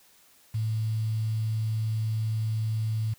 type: tone with quantisation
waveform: sine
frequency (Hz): 110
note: A2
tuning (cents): 0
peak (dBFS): -25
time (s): 0.54-3.14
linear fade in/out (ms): 10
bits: 8
effects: white hiss -59 dBFS RMS until 3.18 s